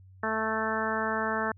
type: harmonic tone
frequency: 220 Hz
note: A3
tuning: in tune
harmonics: 1 / 2 / 3 / 4 / 5 / 6 / 7 / 8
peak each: -35 / -35 / -35 / -35 / -35 / -35 / -35 / -35 dBFS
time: 0.23-1.52 s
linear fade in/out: 5 ms
effects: added 94 Hz sine -50 dBFS peak until 1.57 s